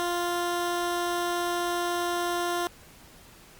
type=tone; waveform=15% pulse; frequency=349.2 Hz; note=F4; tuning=in tune; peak=-20 dBFS; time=0-2.67 s; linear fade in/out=0 ms; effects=pink hiss -52 dBFS RMS until 3.59 s + Opus 48 kbps